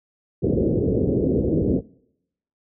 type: low-pass noise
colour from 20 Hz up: white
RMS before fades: -20 dBFS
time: 0.42-1.81 s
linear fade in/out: 20 ms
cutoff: 480 Hz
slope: 48 dB/octave
effects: noise-tail reverb RT60 0.8 s tail -24 dB re dry + high-pass 60 Hz 12 dB/octave